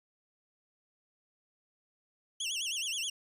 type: tone with vibrato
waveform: 25% pulse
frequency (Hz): 3011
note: F#7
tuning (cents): +30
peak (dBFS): -29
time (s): 2.4-3.1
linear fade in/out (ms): 5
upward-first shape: sine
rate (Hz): 9.5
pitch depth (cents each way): 210
effects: resampled to 32000 Hz